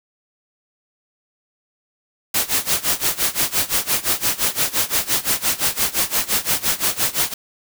white noise with tremolo, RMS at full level -17 dBFS, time 2.34-7.34 s, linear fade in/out 5 ms, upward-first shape sine, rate 5.8 Hz, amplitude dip 90%, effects none

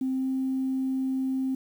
sine tone with pitch glide, 261.6 to 263.4 Hz, C4 to C4, 0 to +12 cents, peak -24 dBFS, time 0.01-1.55 s, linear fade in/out 5 ms, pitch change +12 cents, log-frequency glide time 0.11-0.29 s, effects tanh soft clip ceiling -20 dBFS + 9-bit

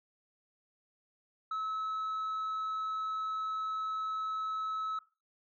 sine tone, 1295 Hz, E6, 31 cents flat, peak -30 dBFS, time 1.51-4.99 s, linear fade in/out 5 ms, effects noise-tail reverb RT60 0.3 s tail -19 dB re dry + tanh soft clip ceiling -32 dBFS

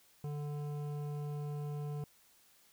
sine tone with hard clipping, 146.83 Hz, D3, in tune, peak -39 dBFS, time 0.24-2.04 s, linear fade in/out 2 ms, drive 12 dB, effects white hiss -66 dBFS RMS until 2.72 s

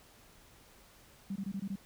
sine tone bursts, 196 Hz, G3, in tune, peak -34 dBFS, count 6, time 1.3-1.758 s, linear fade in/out 5 ms, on 58 ms, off 22 ms, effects pink hiss -60 dBFS RMS until 1.85 s

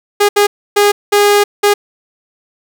sawtooth tone bursts at uneven times, 410 Hz, G#4, 22 cents flat, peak -3 dBFS, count 5, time 0.2-0.29 / 0.36-0.47 / 0.76-0.92 / 1.12-1.44 / 1.63-1.74 s, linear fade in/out 10 ms, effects none

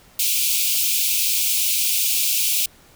white high-pass noise, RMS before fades -20 dBFS, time 0.19-2.66 s, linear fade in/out 5 ms, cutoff 2300 Hz, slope 96 dB/octave, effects pink hiss -51 dBFS RMS until 2.95 s

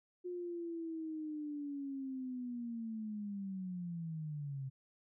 sine linear sweep, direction down, 360 to 131.2 Hz, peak -39 dBFS, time 0.24-4.7 s, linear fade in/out 20 ms, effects none

